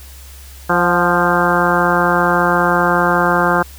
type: harmonic tone with a mistuned harmonic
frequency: 174.7 Hz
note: F3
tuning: 1 cent sharp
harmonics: 1 / 2 / 3 / 4 / 5 / 6 / 7 / 8 / 9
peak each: -20 / -20 / -20 / -20 / -20 / -20 / -20 / -20 / -20 dBFS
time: 0.69-3.63 s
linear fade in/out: 10 ms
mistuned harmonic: 4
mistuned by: +40 cents
effects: added 67 Hz sine -35 dBFS peak until 3.78 s + white hiss -41 dBFS RMS until 3.78 s